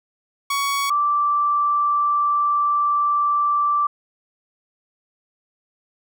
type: tone pair in turn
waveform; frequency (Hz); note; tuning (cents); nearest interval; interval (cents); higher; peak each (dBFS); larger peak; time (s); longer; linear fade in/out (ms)
sawtooth / sine; 1120 / 1169.7; C#6 / D6; +18 / -7; minor second; 75; second; -16; neither; 0.5-0.9 / 0.9-3.87; second; 5
effects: none